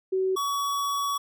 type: tone pair in turn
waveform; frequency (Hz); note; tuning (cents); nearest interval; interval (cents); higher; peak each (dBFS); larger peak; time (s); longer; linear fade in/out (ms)
sine / square; 377.8 / 1129; F#4 / C#6; +36 / +31; octave + perfect fifth; 1895; second; -22 / -26; first; 0.12-0.36 / 0.36-1.18; second; 10
effects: none